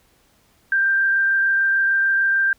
sine tone with frequency modulation, 1581 Hz, G6, 14 cents sharp, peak -15 dBFS, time 0.72-2.53 s, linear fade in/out 2 ms, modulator 26.7 Hz, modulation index 0.62, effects pink hiss -59 dBFS RMS until 2.58 s

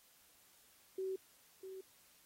sine tone with echo, 380 Hz, F#4, 46 cents sharp, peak -37 dBFS, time 0.98-1.16 s, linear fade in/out 5 ms, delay 650 ms, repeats 1, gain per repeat -9 dB, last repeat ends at 1.81 s, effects white hiss -67 dBFS RMS until 2.25 s + AAC 48 kbps

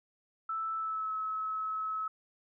sine tone with pitch glide, 1318.5 to 1291.4 Hz, E6 to E6, 0 to -36 cents, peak -32 dBFS, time 0.49-2.08 s, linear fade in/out 5 ms, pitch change -36 cents, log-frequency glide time 0.76-1.13 s, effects none

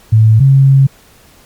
sine tone pair in turn, 110 / 135.97 Hz, A2 / C#3, 0 / -33 cents, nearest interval major third, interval 367 cents, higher second, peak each -3 dBFS, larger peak neither, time 0.12-0.4 / 0.4-0.87 s, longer second, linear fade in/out 10 ms, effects pink hiss -44 dBFS RMS until 1.45 s + MP3 96 kbps

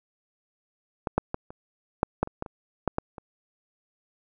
clicks, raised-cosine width 1 ms, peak -13 / -7 / -14 / -27 / -6 / -8 / -23 / -16 / -25 / -9 / -11 / -25 dBFS, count 12, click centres 1.072 / 1.18 / 1.344 / 1.505 / 2.031 / 2.23 / 2.274 / 2.424 / 2.462 / 2.877 / 2.984 / 3.182 s, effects none

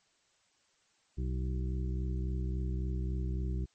harmonic tone, 63.6 Hz, C2, 48 cents flat, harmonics 1 / 2 / 3 / 5 / 6, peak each -32 / -38 / -42 / -46 / -48 dBFS, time 1.17-3.66 s, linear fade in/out 20 ms, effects white hiss -71 dBFS RMS until 3.74 s + MP3 32 kbps

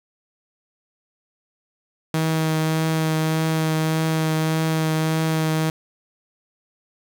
sawtooth tone with vibrato, 158.9 Hz, D#3, 37 cents sharp, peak -15 dBFS, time 2.14-5.7 s, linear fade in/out 2 ms, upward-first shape triangle, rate 1.7 Hz, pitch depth 15 cents each way, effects 7-bit

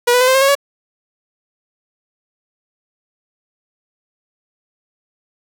sawtooth tone with pitch steps, 483.2 / 495.6 / 508.4 / 521.5 / 534.9 / 548.7 / 562.8 Hz, B4 / B4 / C5 / C5 / C5 / C#5 / C#5, -38 / +6 / -50 / -6 / +38 / -18 / +26 cents, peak -6 dBFS, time 0.07-0.553 s, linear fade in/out 10 ms, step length 69 ms, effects none

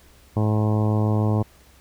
harmonic tone, 107 Hz, A2, 48 cents flat, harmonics 1 / 2 / 3 / 4 / 5 / 6 / 7 / 8 / 9 / 10, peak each -19 / -25 / -29 / -31 / -33 / -35 / -36 / -37 / -38 / -39 dBFS, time 0.36-1.43 s, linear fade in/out 10 ms, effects added 67 Hz sine -54 dBFS peak until 1.8 s + pink hiss -54 dBFS RMS until 1.8 s

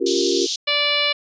sine chord, G half-diminished seventh, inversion second, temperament equal, 277.2 / 349.2 / 392 / 466.2 Hz, Db4 / F4 / G4 / Bb4, 0 / 0 / 0 / 0 cents, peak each -26 / -21 / -22 / -25 dBFS, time 0-0.47 s, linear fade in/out 20 ms
pink band-pass noise, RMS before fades -25 dBFS, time 0.06-0.56 s, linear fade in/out 5 ms, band 3300 to 6600 Hz, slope 48 dB/octave
harmonic tone, 583 Hz, D5, 13 cents flat, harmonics 1 / 2 / 3 / 4 / 5 / 6 / 7 / 8 / 9, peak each -26 / -29 / -31 / -22 / -23 / -25 / -24 / -35 / -34 dBFS, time 0.67-1.13 s, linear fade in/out 10 ms
effects resampled to 16000 Hz

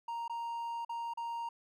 triangle tone with dropouts, 932.3 Hz, A#5, in tune, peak -34 dBFS, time 0.08-1.49 s, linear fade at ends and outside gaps 5 ms, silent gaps 0.28-0.296 / 0.849-0.893 / 1.137-1.173 s, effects none

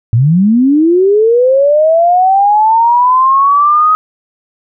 sine linear sweep, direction up, 106.4 to 1265 Hz, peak -5 dBFS, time 0.13-3.95 s, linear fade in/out 0 ms, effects none

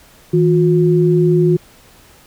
sine tone pair together, 160.9 / 358.6 Hz, E3 / F4, -42 / +46 cents, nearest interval octave + major second, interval 1388 cents, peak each -12 dBFS, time 0.33-1.57 s, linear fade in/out 10 ms, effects pink hiss -46 dBFS RMS until 2.26 s

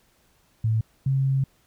sine tone pair in turn, 110.8 / 134.95 Hz, A2 / C#3, +13 / -46 cents, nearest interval minor third, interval 341 cents, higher second, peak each -19 dBFS, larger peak neither, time 0.64-0.81 / 1.06-1.44 s, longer second, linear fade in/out 5 ms, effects pink hiss -63 dBFS RMS until 1.66 s

